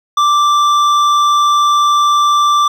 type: tone with hard clipping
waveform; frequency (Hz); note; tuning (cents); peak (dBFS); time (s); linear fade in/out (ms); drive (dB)
sine; 1174.7; D6; 0; -10; 0.17-2.68; 5; 9
effects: none